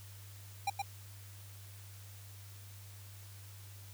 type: tone with echo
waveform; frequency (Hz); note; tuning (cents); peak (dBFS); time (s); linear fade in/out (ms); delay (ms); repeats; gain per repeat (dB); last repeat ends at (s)
square; 800; G5; +35; -31; 0.67-0.7; 5; 120; 1; -3; 0.82
effects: added 99 Hz sine -50 dBFS peak until 3.93 s + white hiss -57 dBFS RMS until 3.93 s